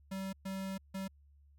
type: tone bursts at uneven times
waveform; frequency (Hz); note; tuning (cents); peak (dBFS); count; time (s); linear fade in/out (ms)
square; 192.1; G3; -35; -38; 3; 0.11-0.33 / 0.45-0.78 / 0.94-1.08; 10
effects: added 71 Hz sine -60 dBFS peak until 1.58 s